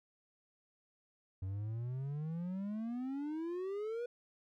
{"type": "exponential sweep", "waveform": "triangle", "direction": "up", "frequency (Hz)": [92.4, 489.7], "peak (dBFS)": -35, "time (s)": [1.42, 4.06], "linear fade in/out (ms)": 5, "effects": []}